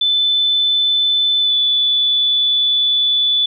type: tone with pitch glide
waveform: sine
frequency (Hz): 3514 to 3470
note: A7 to A7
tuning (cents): -3 to -25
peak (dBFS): -12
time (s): 0.01-3.46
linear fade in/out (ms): 5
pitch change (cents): -22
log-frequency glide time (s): 1.41-1.54
effects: none